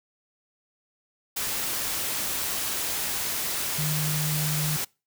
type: tone in noise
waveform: sine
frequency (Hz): 151.9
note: D#3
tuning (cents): -41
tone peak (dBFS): -26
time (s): 3.78-4.77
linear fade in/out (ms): 10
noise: white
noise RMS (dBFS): -29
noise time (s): 1.36-4.85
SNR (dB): 0
effects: noise-tail reverb RT60 0.3 s tail -26 dB re dry